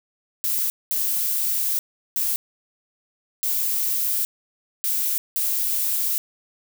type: noise bursts at uneven times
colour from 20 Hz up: violet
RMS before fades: -23 dBFS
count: 6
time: 0.44-0.7 / 0.91-1.79 / 2.16-2.36 / 3.43-4.25 / 4.84-5.18 / 5.36-6.18 s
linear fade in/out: 0 ms
effects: none